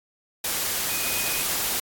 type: tone in noise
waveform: sine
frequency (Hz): 2489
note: D#7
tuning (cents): 0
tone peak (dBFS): -33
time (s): 0.89-1.42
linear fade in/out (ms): 5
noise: white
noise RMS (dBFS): -26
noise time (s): 0.44-1.8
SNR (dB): -10
effects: AAC 64 kbps